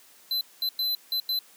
square tone bursts at uneven times, 4049 Hz, B7, 42 cents sharp, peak -25 dBFS, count 5, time 0.31-0.41 / 0.62-0.69 / 0.79-0.95 / 1.12-1.2 / 1.29-1.39 s, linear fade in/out 2 ms, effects white hiss -55 dBFS RMS until 1.56 s + high-pass 200 Hz 12 dB/octave

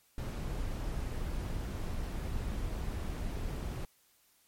brown noise, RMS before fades -36 dBFS, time 0.18-3.85 s, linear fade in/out 2 ms, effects white hiss -68 dBFS RMS until 4.47 s + MP3 64 kbps

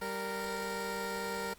15% pulse tone pair together, 195 / 463.8 Hz, G3 / A#4, -9 / -9 cents, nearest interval octave + minor third, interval 1500 cents, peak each -34 / -30 dBFS, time 0.01-1.54 s, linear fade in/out 10 ms, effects pink hiss -59 dBFS RMS until 1.58 s + Opus 32 kbps

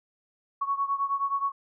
sine beating tone pair, 1108.7 / 1118.2 Hz, C#6 / C#6, 0 / +15 cents, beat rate 9.5 Hz, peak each -27 / -30 dBFS, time 0.61-1.52 s, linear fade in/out 10 ms, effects none

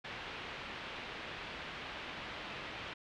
white low-pass noise, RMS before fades -45 dBFS, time 0.04-2.94 s, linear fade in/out 10 ms, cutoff 3200 Hz, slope 24 dB/octave, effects none

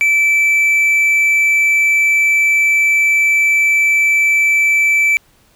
triangle tone, 2320 Hz, D7, 22 cents flat, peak -8 dBFS, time 0.01-5.17 s, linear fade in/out 0 ms, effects pink hiss -53 dBFS RMS until 5.55 s

